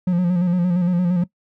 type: tone with vibrato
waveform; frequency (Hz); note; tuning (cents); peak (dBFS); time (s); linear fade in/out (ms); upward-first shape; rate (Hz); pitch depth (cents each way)
triangle; 177.6; F3; +29; -13; 0.07-1.24; 5; square; 8.7; 43
effects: noise-tail reverb RT60 0.1 s tail -19 dB re dry